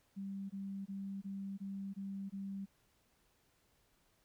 sine tone bursts, 196 Hz, G3, in tune, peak -40 dBFS, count 7, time 0.16-2.66 s, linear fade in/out 20 ms, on 340 ms, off 20 ms, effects pink hiss -74 dBFS RMS until 4.24 s

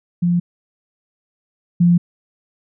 sine tone pair in turn, 174.4 / 173.71 Hz, F3 / F3, -2 / -9 cents, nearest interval unison, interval 7 cents, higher first, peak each -13 / -9 dBFS, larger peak second, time 0.22-0.4 / 1.8-1.98 s, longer neither, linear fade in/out 10 ms, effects none

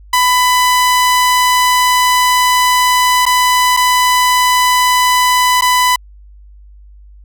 sawtooth tone with dropouts, 998 Hz, B5, 18 cents sharp, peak -5 dBFS, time 0.13-5.96 s, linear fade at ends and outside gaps 5 ms, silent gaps 3.255-3.263 / 3.767-3.771 / 5.611-5.62 s, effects added 50 Hz sine -36 dBFS peak until 7.24 s

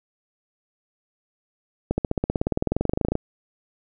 accelerating click train, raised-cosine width 2 ms, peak -8 dBFS, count 26, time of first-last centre 1.91-3.154 s, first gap 70 ms, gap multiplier 0.97, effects none

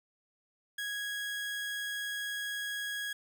30% pulse tone, 1656 Hz, G#6, 5 cents flat, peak -32 dBFS, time 0.78-3.13 s, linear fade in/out 5 ms, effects none

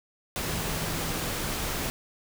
sine tone in noise, 161.1 Hz, E3, 39 cents flat, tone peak -37 dBFS, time 0.5-1.26 s, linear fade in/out 0 ms, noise pink, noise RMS -31 dBFS, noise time 0.36-1.9 s, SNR -9 dB, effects none

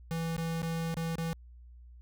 square tone with dropouts, 164.81 Hz, E3, in tune, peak -32 dBFS, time 0.11-1.33 s, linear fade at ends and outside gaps 0 ms, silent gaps 0.365-0.38 / 0.619-0.629 / 0.942-0.969 / 1.155-1.183 s, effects added 60 Hz sine -49 dBFS peak until 2.01 s

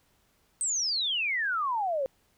sine exponential sweep, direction down, 8460 to 515 Hz, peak -26 dBFS, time 0.61-2.06 s, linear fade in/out 0 ms, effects pink hiss -68 dBFS RMS until 2.37 s

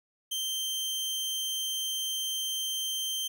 sawtooth tone, 3136 Hz, G7, in tune, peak -27 dBFS, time 0.31-3.28 s, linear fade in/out 10 ms, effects none

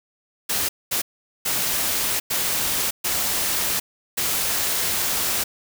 white noise bursts at uneven times, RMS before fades -23 dBFS, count 6, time 0.49-0.69 / 0.91-1.02 / 1.45-2.2 / 2.3-2.91 / 3.04-3.8 / 4.17-5.44 s, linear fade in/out 10 ms, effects none

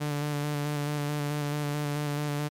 sawtooth tone with vibrato, 146.83 Hz, D3, in tune, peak -24 dBFS, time 0-2.49 s, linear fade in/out 20 ms, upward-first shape square, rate 4.6 Hz, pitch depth 19 cents each way, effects MP3 96 kbps

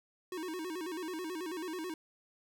square tone with vibrato, 340.7 Hz, F4, 43 cents flat, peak -38 dBFS, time 0.32-1.94 s, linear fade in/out 2 ms, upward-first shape square, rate 9.2 Hz, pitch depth 130 cents each way, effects none

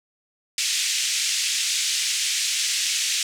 white band-pass noise, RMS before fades -24 dBFS, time 0.58-3.23 s, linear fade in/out 2 ms, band 2200 to 7700 Hz, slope 24 dB/octave, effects none

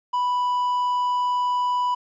triangle tone, 987.8 Hz, B5, in tune, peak -18 dBFS, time 0.13-1.95 s, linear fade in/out 10 ms, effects resampled to 16000 Hz + 10-bit

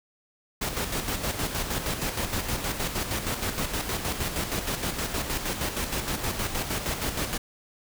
pink noise with tremolo, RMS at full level -28 dBFS, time 0.61-7.38 s, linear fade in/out 10 ms, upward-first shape square, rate 6.4 Hz, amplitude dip 50%, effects none

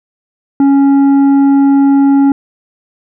sine tone with tanh clipping, 277.2 Hz, C#4, in tune, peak -6 dBFS, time 0.6-2.32 s, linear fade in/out 2 ms, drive 7 dB, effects none

